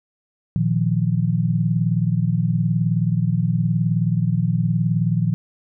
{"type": "chord", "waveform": "sine", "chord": "Bb suspended fourth", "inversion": "none", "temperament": "equal", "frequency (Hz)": [116.54, 155.56, 174.61], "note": ["Bb2", "Eb3", "F3"], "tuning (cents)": [0, 0, 0], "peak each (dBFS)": -21, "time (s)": [0.56, 5.34], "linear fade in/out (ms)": 0, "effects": []}